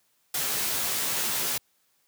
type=noise with comb filter; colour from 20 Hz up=white; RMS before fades=-28 dBFS; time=0.34-1.58 s; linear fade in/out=5 ms; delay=14 ms; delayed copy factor=+0.7; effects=white hiss -69 dBFS RMS until 2.07 s + high-pass 80 Hz 12 dB/octave

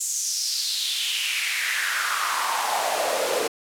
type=noise with high-pass filter sweep; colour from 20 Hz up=pink; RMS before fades=-25 dBFS; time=0-3.48 s; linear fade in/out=10 ms; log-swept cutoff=7400 to 440 Hz; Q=4; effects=low-pass 12000 Hz 12 dB/octave

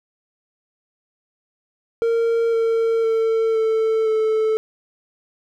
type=tone with pitch steps; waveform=triangle; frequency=460.6 / 454.8 / 449 / 443.4 / 437.8 Hz; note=A#4 / A#4 / A4 / A4 / A4; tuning=-21 / -43 / +35 / +13 / -9 cents; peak=-14 dBFS; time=2.02-4.57 s; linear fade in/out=0 ms; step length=510 ms; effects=none

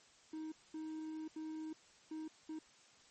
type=tone bursts at uneven times; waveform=triangle; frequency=314.1 Hz; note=D#4; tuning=16 cents sharp; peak=-40 dBFS; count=5; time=0.33-0.52 / 0.74-1.28 / 1.36-1.73 / 2.11-2.28 / 2.49-2.59 s; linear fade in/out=5 ms; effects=white hiss -65 dBFS RMS until 3.1 s + MP3 32 kbps

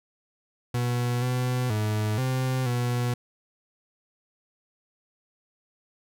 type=tone with pitch steps; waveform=40% pulse; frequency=121.8 / 125.6 / 106.9 / 129.5 / 122 Hz; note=B2 / B2 / A2 / C3 / B2; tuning=-24 / +30 / -49 / -17 / -21 cents; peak=-23 dBFS; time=0.74-3.14 s; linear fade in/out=5 ms; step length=480 ms; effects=none

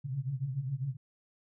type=tone cluster; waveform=sine; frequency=124 / 136.8 / 144.1 Hz; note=B2 / C#3 / D3; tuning=+7 / -23 / -33 cents; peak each=-38 / -34 / -40 dBFS; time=0.04-0.97 s; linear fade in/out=20 ms; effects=none

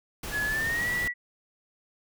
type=noise; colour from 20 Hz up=pink; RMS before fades=-36 dBFS; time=0.23-1.08 s; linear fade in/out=5 ms
type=tone with pitch glide; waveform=sine; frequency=1697 to 1949.3 Hz; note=G#6 to B6; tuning=+37 to -23 cents; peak=-26 dBFS; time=0.31-1.14 s; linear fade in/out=50 ms; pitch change=+240 cents; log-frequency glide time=0.45-0.88 s
effects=none

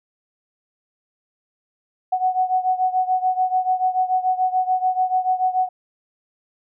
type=beating tone pair; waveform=sine; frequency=740 / 746.9 Hz; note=F#5 / F#5; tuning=0 / +16 cents; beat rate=6.9 Hz; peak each=-19 / -22 dBFS; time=2.12-5.69 s; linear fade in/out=10 ms; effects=none

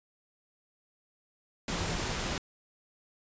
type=tone in noise; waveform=sine; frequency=170.3 Hz; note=F3; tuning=43 cents flat; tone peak=-40 dBFS; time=1.72-1.97 s; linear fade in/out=2 ms; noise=pink; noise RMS=-33 dBFS; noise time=1.68-2.38 s; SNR=-10 dB; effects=resampled to 16000 Hz

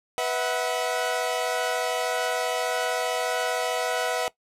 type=chord; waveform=sawtooth; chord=B suspended fourth; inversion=none; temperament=equal with one note detuned; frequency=493.9 / 646.8 / 740 Hz; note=B4 / E5 / F#5; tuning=0 / -33 / 0 cents; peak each=-25 dBFS; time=0.18-4.28 s; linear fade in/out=0 ms; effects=noise-tail reverb RT60 0.1 s tail -19 dB re dry + low-pass 12000 Hz 12 dB/octave

